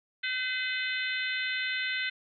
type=harmonic tone with a mistuned harmonic; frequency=510 Hz; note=C5; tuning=44 cents flat; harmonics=3 / 4 / 5 / 6 / 7 / 8; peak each=-34 / -33 / -38 / -39 / -38 / -42 dBFS; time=0.23-2.1 s; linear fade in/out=10 ms; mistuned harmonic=6; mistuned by=-16 cents; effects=none